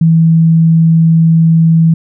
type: tone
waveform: sine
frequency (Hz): 163.4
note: E3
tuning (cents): -15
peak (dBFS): -4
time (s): 0.01-1.94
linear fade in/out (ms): 5
effects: none

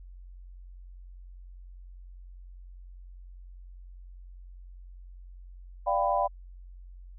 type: chord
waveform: sine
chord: G dominant seventh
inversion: second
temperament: equal with one note detuned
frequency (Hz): 587.3 / 698.5 / 784 / 996.4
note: D5 / F5 / G5 / B5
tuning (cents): 0 / 0 / 0 / +15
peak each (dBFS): -29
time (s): 5.86-6.28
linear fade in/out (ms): 20
effects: added 45 Hz sine -44 dBFS peak until 7.18 s

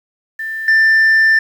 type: tone with level steps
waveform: sine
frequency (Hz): 1780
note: A6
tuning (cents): +20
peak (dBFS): -20 / -5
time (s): 0.39-1.39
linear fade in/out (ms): 5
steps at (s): 0.68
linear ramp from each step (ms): 2
effects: tanh soft clip ceiling -7 dBFS + 7-bit

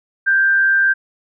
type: tone with frequency modulation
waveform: sine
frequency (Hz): 1576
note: G6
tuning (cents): +9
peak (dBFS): -11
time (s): 0.26-0.94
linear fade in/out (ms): 20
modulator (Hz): 96.7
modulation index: 0.35
effects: none

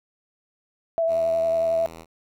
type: tone with vibrato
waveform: sine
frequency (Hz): 659.3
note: E5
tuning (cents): 0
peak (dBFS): -19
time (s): 0.98-1.86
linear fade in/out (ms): 0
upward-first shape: sine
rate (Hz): 11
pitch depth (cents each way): 19
type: tone with pitch glide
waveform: 5% pulse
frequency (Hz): 82.41 to 81.89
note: E2 to E2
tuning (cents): 0 to -11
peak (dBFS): -28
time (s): 1.07-2.06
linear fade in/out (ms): 50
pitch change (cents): -11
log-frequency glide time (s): 1.36-1.44
effects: none

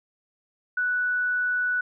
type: tone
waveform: sine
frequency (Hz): 1480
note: F#6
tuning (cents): 0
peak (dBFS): -22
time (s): 0.77-1.81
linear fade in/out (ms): 5
effects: none

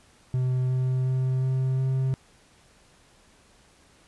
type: tone with pitch steps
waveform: triangle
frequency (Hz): 127.7 / 128.74 / 129.78 / 130.84 / 131.9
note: C3 / C3 / C3 / C3 / C3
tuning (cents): -42 / -28 / -14 / 0 / +14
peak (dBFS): -20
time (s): 0.34-2.14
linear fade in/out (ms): 0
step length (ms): 360
effects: pink hiss -58 dBFS RMS until 4.07 s + resampled to 24000 Hz

